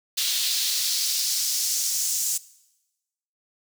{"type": "noise with high-pass filter sweep", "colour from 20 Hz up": "pink", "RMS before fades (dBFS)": -25, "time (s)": [0.17, 2.38], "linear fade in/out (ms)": 10, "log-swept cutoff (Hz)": [3700, 6900], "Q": 2.1, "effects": ["noise-tail reverb RT60 1.0 s tail -20 dB re dry"]}